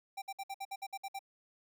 square tone bursts, 784 Hz, G5, in tune, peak -39 dBFS, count 10, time 0.17-1.192 s, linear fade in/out 10 ms, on 50 ms, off 58 ms, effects none

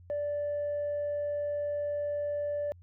sine tone, 584 Hz, D5, 10 cents flat, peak -28 dBFS, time 0.1-2.72 s, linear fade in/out 0 ms, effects tanh soft clip ceiling -27 dBFS + added 88 Hz sine -51 dBFS peak until 2.82 s

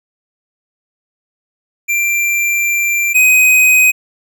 square tone pair in turn, 2363 / 2511 Hz, D7 / D#7, +10 / +15 cents, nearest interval minor second, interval 105 cents, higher second, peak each -13 / -7 dBFS, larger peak second, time 1.88-3.14 / 3.14-3.92 s, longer first, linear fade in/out 20 ms, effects none

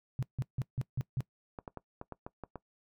sine tone bursts, 130 Hz, C3, 11 cents flat, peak -29 dBFS, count 6, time 0.19-1.206 s, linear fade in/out 0 ms, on 36 ms, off 160 ms
clicks, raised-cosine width 1 ms, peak -27 dBFS, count 8, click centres 1.588 / 1.678 / 1.773 / 2.014 / 2.123 / 2.265 / 2.437 / 2.557 s
effects noise-tail reverb RT60 0.1 s tail -20 dB re dry

